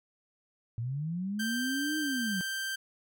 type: linear two-way sweep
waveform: sine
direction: up then down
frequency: 110.9 to 311.1 to 177.1 Hz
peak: -31 dBFS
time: 0.78-2.41 s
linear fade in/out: 0 ms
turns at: 1.98 s
type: tone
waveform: sawtooth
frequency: 1568 Hz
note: G6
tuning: in tune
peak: -29 dBFS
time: 1.39-2.76 s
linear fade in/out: 10 ms
effects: none